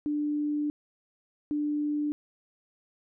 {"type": "tone pair in turn", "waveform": "sine", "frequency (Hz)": [296.1, 296.1], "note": ["D4", "D4"], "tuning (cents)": [14, 14], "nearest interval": "unison", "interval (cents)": 0, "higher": "neither", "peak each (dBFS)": -26, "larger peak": "neither", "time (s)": [[0.06, 0.7], [1.51, 2.12]], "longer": "first", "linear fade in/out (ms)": 0, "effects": []}